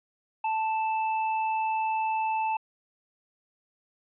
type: tone with tanh clipping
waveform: sine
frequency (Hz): 880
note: A5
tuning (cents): 0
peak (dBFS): -27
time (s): 0.44-2.57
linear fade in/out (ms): 5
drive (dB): 12
effects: resampled to 8000 Hz